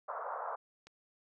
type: band-pass noise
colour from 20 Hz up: white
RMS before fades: -40 dBFS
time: 0.08-0.56 s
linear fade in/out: 10 ms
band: 520 to 1300 Hz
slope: 48 dB/octave
type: click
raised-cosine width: 0.2 ms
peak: -36 dBFS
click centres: 0.87 s
effects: none